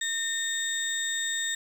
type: tone cluster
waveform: sine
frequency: 1828 / 3673 / 7650 Hz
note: A#6 / A#7 / A#8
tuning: -34 / -26 / +44 cents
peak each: -31 dBFS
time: 0.01-1.55 s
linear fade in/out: 5 ms
effects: tanh soft clip ceiling -19 dBFS + 8-bit